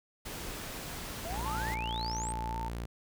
pink noise, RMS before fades -41 dBFS, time 0.25-1.75 s, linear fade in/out 10 ms
sine exponential sweep, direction up, 635 to 8750 Hz, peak -38 dBFS, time 1.25-2.32 s, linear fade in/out 0 ms
sawtooth tone, 58.27 Hz, A#1, in tune, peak -32 dBFS, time 1.3-2.86 s, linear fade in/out 10 ms
sine tone with pitch glide, 876 to 896 Hz, A5 to A5, -8 to +31 cents, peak -36 dBFS, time 1.45-2.69 s, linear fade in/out 10 ms, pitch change +39 cents, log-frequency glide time 2.5-2.56 s
effects none

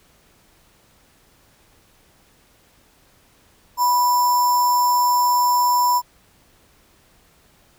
sine tone with sample-and-hold, 983 Hz, B5, 8 cents flat, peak -14 dBFS, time 3.77-6.02 s, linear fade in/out 50 ms, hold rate 6300 Hz, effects pink hiss -56 dBFS RMS until 7.78 s

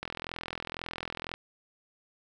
click train, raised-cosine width 0.3 ms, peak -19 dBFS, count 56, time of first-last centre 0.03-1.34 s, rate 42 Hz, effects none

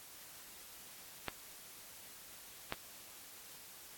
clicks, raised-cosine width 0.3 ms, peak -20 dBFS, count 2, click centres 1.283 / 2.724 s, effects white hiss -54 dBFS RMS until 3.97 s + AAC 64 kbps

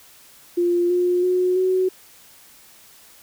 sine tone with pitch steps, 349.2 / 356.7 / 364.4 / 372.3 Hz, F4 / F4 / F#4 / F#4, 0 / +37 / -26 / +11 cents, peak -16 dBFS, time 0.57-1.89 s, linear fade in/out 10 ms, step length 330 ms, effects white hiss -49 dBFS RMS until 3.22 s

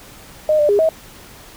sine tone with pitch steps, 614 / 593 / 408 / 640 Hz, D#5 / D5 / G#4 / D#5, -23 / +17 / -31 / +49 cents, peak -11 dBFS, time 0.49-0.89 s, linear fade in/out 2 ms, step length 100 ms, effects pink hiss -41 dBFS RMS until 1.56 s

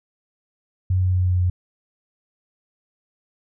sine tone with pitch steps, 92.5 / 91.86 / 91.23 / 90.6 / 89.97 Hz, F#2 / F#2 / F#2 / F#2 / F#2, 0 / -12 / -24 / -36 / -48 cents, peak -16 dBFS, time 0.9-1.5 s, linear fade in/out 5 ms, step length 120 ms, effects none

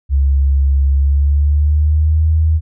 sine tone with pitch glide, 68.9 to 79.15 Hz, C#2 to D#2, -10 to +30 cents, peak -9 dBFS, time 0.09-2.61 s, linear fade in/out 50 ms, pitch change +240 cents, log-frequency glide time 0.94-2.27 s, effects none

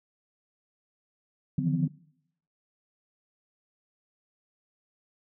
sine tone cluster, 146.9 / 154.9 / 166 / 178.3 / 254.7 Hz, D3 / D#3 / E3 / F3 / C4, +1 / -7 / +12 / +36 / -46 cents, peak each -30 dBFS, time 1.58-1.88 s, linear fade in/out 5 ms, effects noise-tail reverb RT60 0.7 s tail -21 dB re dry + tanh soft clip ceiling -13 dBFS

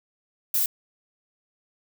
violet noise, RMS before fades -23 dBFS, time 0.54-0.66 s, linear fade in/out 2 ms, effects none

